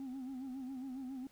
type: tone with vibrato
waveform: sine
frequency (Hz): 261.6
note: C4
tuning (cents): 0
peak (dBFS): -38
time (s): 0-1.27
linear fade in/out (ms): 2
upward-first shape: sine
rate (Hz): 7.3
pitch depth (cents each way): 80
effects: tanh soft clip ceiling -40 dBFS + pink hiss -67 dBFS RMS until 1.31 s